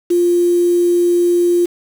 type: tone with quantisation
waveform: sine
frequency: 349.2 Hz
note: F4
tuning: in tune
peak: -10 dBFS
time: 0.1-1.66 s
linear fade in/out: 10 ms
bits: 5
effects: none